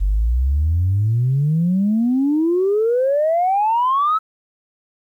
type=exponential sweep; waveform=sine; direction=up; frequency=46.23 to 1318.5 Hz; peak=-13 dBFS; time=0-4.19 s; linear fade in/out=20 ms; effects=tanh soft clip ceiling -10 dBFS + 9-bit